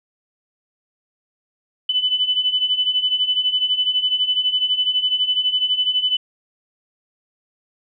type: beating tone pair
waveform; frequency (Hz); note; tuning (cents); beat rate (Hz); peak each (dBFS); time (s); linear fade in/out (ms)
sine; 2994 / 3006; F#7 / F#7; +20 / +27; 12; -22 / -18; 1.89-6.17; 5
effects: none